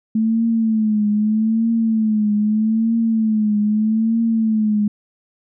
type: tone with vibrato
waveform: sine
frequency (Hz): 218.6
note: A3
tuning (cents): -11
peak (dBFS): -14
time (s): 0.15-4.88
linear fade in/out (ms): 5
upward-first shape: triangle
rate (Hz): 0.8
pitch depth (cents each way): 90
effects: none